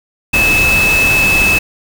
sine tone in noise, 2603 Hz, E7, 22 cents flat, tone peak -9 dBFS, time 0.33-1.59 s, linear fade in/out 10 ms, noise pink, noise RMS -17 dBFS, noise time 0.33-1.59 s, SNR +5 dB, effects none

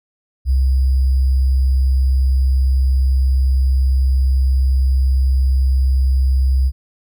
sine tone with sample-and-hold, 65.6 Hz, C2, 5 cents sharp, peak -11 dBFS, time 0.45-6.72 s, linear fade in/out 50 ms, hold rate 4900 Hz, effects none

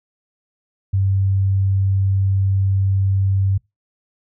sine tone, 97 Hz, G2, 18 cents flat, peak -14 dBFS, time 0.93-3.58 s, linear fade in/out 10 ms, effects noise-tail reverb RT60 0.2 s tail -24 dB re dry

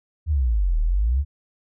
sine exponential two-way sweep, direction down then up, 82.41 to 37.26 to 75.3 Hz, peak -17 dBFS, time 0.26-1.25 s, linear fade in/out 50 ms, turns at 0.8 s, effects none

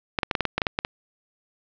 clicks, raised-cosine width 0.3 ms, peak -6 dBFS, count 11, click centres 0.188 / 0.232 / 0.312 / 0.352 / 0.407 / 0.453 / 0.58 / 0.618 / 0.668 / 0.789 / 0.849 s, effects low-pass 5000 Hz 12 dB/octave

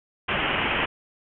white low-pass noise, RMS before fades -25 dBFS, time 0.28-0.86 s, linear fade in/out 10 ms, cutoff 3100 Hz, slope 96 dB/octave, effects none

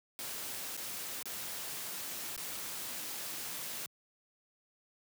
white noise with dropouts, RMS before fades -41 dBFS, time 0.19-3.86 s, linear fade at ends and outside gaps 0 ms, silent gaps 0.767-0.775 / 1.227-1.256 / 2.363-2.377 s, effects high-pass 100 Hz 12 dB/octave

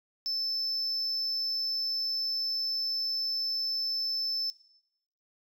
sine tone, 5274 Hz, E8, in tune, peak -27 dBFS, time 0.26-4.5 s, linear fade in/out 0 ms, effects noise-tail reverb RT60 0.8 s tail -18 dB re dry + tanh soft clip ceiling -27 dBFS

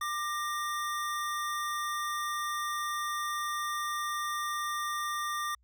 square tone pair together, 1190.1 / 1864.7 Hz, D6 / A#6, +23 / 0 cents, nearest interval minor sixth, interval 777 cents, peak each -33 / -39 dBFS, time 0.01-5.55 s, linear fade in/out 5 ms, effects added 60 Hz sine -64 dBFS peak until 5.63 s

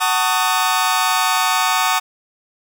sawtooth chord, D# half-diminished seventh, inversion first, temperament just, 746.7 / 896 / 1120.1 / 1244.5 Hz, F#5 / A5 / C#6 / D#6, +16 / +31 / +18 / 0 cents, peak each -17 dBFS, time 0-2 s, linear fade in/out 20 ms, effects none

